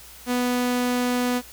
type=tone; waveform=sawtooth; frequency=246.9 Hz; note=B3; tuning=in tune; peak=-17 dBFS; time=0.26-1.42 s; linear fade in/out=50 ms; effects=added 60 Hz sine -51 dBFS peak until 1.52 s + white hiss -45 dBFS RMS until 1.52 s